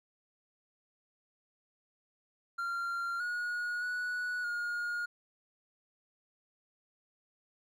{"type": "tone with pitch steps", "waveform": "triangle", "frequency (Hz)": [1384, 1448, 1471, 1429], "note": ["F6", "F#6", "F#6", "F6"], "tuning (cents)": [-16, -38, -11, 39], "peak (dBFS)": -31, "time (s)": [2.58, 5.06], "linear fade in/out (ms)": 10, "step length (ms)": 620, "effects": []}